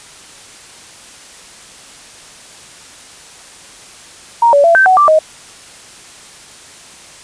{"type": "tone with pitch steps", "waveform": "sine", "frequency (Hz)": [935, 570, 674, 1551, 747, 1174, 627], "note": ["A#5", "C#5", "E5", "G6", "F#5", "D6", "D#5"], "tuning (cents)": [5, 48, 38, -19, 16, -1, 13], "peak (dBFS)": -5, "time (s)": [4.42, 5.19], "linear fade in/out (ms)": 5, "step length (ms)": 110, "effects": ["white hiss -37 dBFS RMS until 7.23 s", "resampled to 22050 Hz"]}